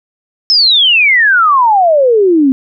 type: exponential sweep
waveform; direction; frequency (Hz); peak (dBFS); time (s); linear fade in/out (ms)
sine; down; 5330 to 256.4; -5; 0.5-2.52; 0
effects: none